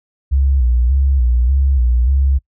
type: tone with vibrato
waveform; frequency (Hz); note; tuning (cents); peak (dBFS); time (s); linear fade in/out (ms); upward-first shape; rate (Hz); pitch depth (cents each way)
sine; 64.1; C2; -35; -10; 0.31-2.39; 20; square; 1.7; 100
effects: noise-tail reverb RT60 0.1 s tail -26 dB re dry